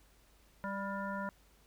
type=harmonic tone with a mistuned harmonic; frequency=197.1 Hz; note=G3; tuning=10 cents sharp; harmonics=1 / 3 / 5 / 7 / 9; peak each=-40 / -43 / -41 / -43 / -49 dBFS; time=0.64-1.29 s; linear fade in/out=0 ms; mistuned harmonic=7; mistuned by=+42 cents; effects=added 50 Hz sine -66 dBFS peak until 1.66 s + pink hiss -67 dBFS RMS until 1.66 s